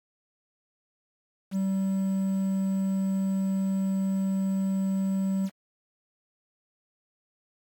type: tone with quantisation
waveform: triangle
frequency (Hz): 192.7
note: G3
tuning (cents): -29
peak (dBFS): -22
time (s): 1.51-5.5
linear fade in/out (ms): 50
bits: 8
effects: AAC 64 kbps